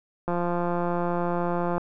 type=click train; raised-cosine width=1 ms; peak=-14 dBFS; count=262; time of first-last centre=0.28-1.78 s; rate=174 Hz; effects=none